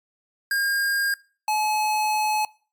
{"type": "tone pair in turn", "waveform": "square", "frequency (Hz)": [1615, 854.5], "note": ["G#6", "G#5"], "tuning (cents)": [-49, 49], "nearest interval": "major seventh", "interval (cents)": 1102, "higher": "first", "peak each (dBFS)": -21, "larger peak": "neither", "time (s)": [[0.51, 1.14], [1.48, 2.45]], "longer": "second", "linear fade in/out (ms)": 2, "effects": ["noise-tail reverb RT60 0.4 s tail -23 dB re dry", "MP3 96 kbps"]}